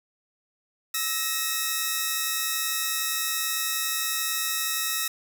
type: tone pair together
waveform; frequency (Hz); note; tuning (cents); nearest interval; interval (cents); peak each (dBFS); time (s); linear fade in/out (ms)
5% pulse; 1300 / 1881.2; E6 / A#6; -24 / +15; tritone; 639; -17; 0.94-5.08; 5
effects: none